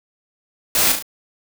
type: noise with echo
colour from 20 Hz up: white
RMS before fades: -17 dBFS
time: 0.75-0.92 s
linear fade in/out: 2 ms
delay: 35 ms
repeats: 3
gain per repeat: -5 dB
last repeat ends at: 1.025 s
effects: none